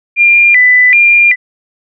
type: tone with vibrato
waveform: sine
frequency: 2187 Hz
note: C#7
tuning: 24 cents flat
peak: -3 dBFS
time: 0.16-1.36 s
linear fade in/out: 50 ms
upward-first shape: square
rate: 1.3 Hz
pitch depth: 160 cents each way
effects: none